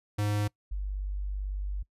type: tone pair in turn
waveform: square / sine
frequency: 103.83 / 49 Hz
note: G#2 / G1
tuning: 0 / 0 cents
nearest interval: octave + minor second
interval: 1300 cents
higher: first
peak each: -27 / -30 dBFS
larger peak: first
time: 0.18-0.48 / 0.71-1.83 s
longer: second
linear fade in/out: 10 ms
effects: noise-tail reverb RT60 0.1 s tail -23 dB re dry + resampled to 32000 Hz